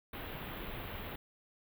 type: band-stop noise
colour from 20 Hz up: pink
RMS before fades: -43 dBFS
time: 0.13-1.16 s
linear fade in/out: 5 ms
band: 3600 to 13000 Hz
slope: 48 dB/octave
effects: none